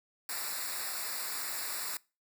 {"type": "noise with comb filter", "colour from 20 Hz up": "white", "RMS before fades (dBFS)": -37, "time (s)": [0.29, 1.97], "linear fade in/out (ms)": 2, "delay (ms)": 0.32, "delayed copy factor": -0.95, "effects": ["noise-tail reverb RT60 0.3 s tail -23 dB re dry"]}